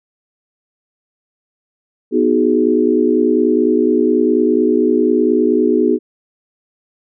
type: chord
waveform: sine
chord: G# minor seventh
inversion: first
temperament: equal with one note detuned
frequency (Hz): 246.9 / 311.1 / 370 / 419.9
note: B3 / D#4 / F#4 / G#4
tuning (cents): 0 / 0 / 0 / +19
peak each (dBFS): -16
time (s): 2.11-5.99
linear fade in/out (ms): 50
effects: none